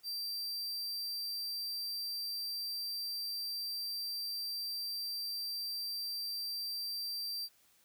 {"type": "tone", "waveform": "45% pulse", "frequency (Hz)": 4699, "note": "D8", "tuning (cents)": 0, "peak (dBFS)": -36, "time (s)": [0.03, 7.49], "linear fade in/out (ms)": 50, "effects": ["white hiss -68 dBFS RMS until 7.84 s"]}